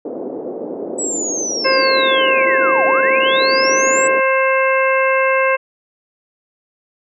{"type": "band-pass noise", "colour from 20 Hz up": "pink", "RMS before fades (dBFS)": -26, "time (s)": [0.05, 4.2], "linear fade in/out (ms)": 5, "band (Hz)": [300, 540], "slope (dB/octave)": 24}
{"type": "linear two-way sweep", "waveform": "sine", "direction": "down then up", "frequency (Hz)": [7902, 594, 7902], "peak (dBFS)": -19, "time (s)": [0.98, 4.08], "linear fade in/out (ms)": 10, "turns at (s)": 2.85}
{"type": "harmonic tone", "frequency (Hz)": 530, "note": "C5", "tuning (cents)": 22, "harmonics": [1, 2, 3, 4, 5], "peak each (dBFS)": [-15, -18, -20, -21, -22], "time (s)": [1.64, 5.57], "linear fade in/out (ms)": 20}
{"effects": []}